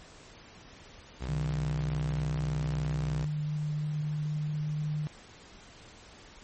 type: tone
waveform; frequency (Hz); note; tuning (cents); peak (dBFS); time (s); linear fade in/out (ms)
sawtooth; 63.4; B1; +46; -30; 1.2-3.26; 20
type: tone with pitch glide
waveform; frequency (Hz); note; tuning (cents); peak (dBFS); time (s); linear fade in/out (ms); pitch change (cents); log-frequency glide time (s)
sine; 150.2 to 151.07; D3 to D3; +39 to +49; -29; 1.29-5.07; 0; +10; 2.91-4.79
effects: pink hiss -52 dBFS RMS until 6.43 s + MP3 32 kbps